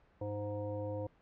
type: harmonic tone with a mistuned harmonic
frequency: 103.83 Hz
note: G#2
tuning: in tune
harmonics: 1 / 3 / 5 / 7 / 9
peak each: -40 / -44 / -39 / -52 / -51 dBFS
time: 0.21-1.07 s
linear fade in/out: 5 ms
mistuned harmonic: 1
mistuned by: -36 cents
effects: pink hiss -67 dBFS RMS until 1.21 s + low-pass 2000 Hz 12 dB/octave